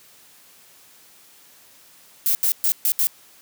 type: noise bursts at uneven times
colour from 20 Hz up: violet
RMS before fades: -19 dBFS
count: 5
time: 2.26-2.35 / 2.43-2.52 / 2.64-2.72 / 2.85-2.92 / 2.99-3.07 s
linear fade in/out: 0 ms
effects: white hiss -51 dBFS RMS until 3.41 s + high-pass 100 Hz 12 dB/octave